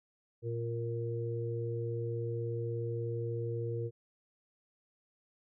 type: harmonic tone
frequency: 116.54 Hz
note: A#2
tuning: in tune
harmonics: 1 / 3 / 4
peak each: -35 / -42 / -38 dBFS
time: 0.42-3.91 s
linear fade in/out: 50 ms
effects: none